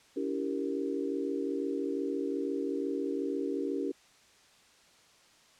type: chord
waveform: sine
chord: C# diminished seventh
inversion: none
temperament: equal with one note detuned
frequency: 283.8 / 329.6 / 392 / 466.2 Hz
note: C#4 / E4 / G4 / Bb4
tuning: +41 / 0 / 0 / 0 cents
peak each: -34 / -38 / -35 / -38 dBFS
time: 0.16-3.92 s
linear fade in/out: 10 ms
effects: white hiss -61 dBFS RMS until 5.59 s + low-pass 7000 Hz 12 dB/octave